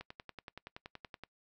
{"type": "click train", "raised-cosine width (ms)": 0.3, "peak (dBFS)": -29, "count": 14, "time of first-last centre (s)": [0.01, 1.236], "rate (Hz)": 10.6, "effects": ["noise-tail reverb RT60 0.1 s tail -23 dB re dry"]}